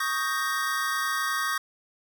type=chord; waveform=square; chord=Eb dominant seventh; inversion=third; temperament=equal with one note detuned; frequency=1113.2 / 1244.5 / 1568 / 1864.7 Hz; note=Db6 / Eb6 / G6 / Bb6; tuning=+7 / 0 / 0 / 0 cents; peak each=-32 dBFS; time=0-1.58 s; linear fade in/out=5 ms; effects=none